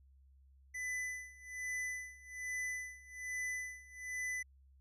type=tone with tremolo; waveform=square; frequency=2001 Hz; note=B6; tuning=22 cents sharp; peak=-37 dBFS; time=0.74-4.43 s; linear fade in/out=10 ms; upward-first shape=sine; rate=1.2 Hz; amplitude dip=90%; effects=added 67 Hz sine -61 dBFS peak until 4.8 s + low-pass 10000 Hz 12 dB/octave